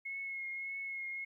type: tone with vibrato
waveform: sine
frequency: 2171 Hz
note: C#7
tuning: 37 cents flat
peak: -38 dBFS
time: 0.05-1.25 s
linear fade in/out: 10 ms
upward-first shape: triangle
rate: 1.7 Hz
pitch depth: 26 cents each way
effects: 13-bit